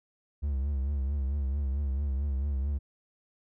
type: tone with vibrato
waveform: triangle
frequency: 69.3 Hz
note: C#2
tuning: in tune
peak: -25 dBFS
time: 0.42-2.79 s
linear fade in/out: 20 ms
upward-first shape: triangle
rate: 4.5 Hz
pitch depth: 110 cents each way
effects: none